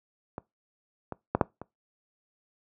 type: clicks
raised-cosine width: 1 ms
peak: -21 / -20 / -9 / -6 / -24 dBFS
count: 5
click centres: 0.381 / 1.123 / 1.35 / 1.412 / 1.616 s
effects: noise-tail reverb RT60 0.2 s tail -22 dB re dry + high-pass 80 Hz 12 dB/octave